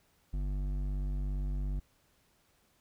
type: tone with hard clipping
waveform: triangle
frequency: 48.68 Hz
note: G1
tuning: 11 cents flat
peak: -33 dBFS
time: 0.33-1.8 s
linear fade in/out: 10 ms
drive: 14 dB
effects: pink hiss -70 dBFS RMS until 2.8 s